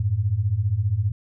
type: beating tone pair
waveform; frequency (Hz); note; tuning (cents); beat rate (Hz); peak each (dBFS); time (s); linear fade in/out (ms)
sine; 92.5 / 107.5; F#2 / A2; 0 / -40; 15; -24 / -21; 0-1.12; 5
effects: none